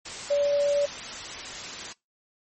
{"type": "tone in noise", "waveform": "sine", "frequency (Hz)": 574, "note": "D5", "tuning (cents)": -40, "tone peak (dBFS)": -20, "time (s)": [0.3, 0.86], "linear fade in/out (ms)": 10, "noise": "white", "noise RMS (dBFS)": -36, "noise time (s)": [0.05, 1.93], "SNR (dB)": 13, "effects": ["noise-tail reverb RT60 0.2 s tail -23 dB re dry", "MP3 32 kbps"]}